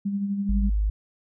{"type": "tone with tremolo", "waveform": "sine", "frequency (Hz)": 200, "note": "G3", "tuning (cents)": 35, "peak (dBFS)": -22, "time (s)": [0.05, 0.7], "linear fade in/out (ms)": 10, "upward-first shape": "sine", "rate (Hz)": 12, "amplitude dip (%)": 45}
{"type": "tone", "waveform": "sine", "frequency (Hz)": 51.91, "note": "G#1", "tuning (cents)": 0, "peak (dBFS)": -20, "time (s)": [0.49, 0.9], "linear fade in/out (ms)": 5}
{"effects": []}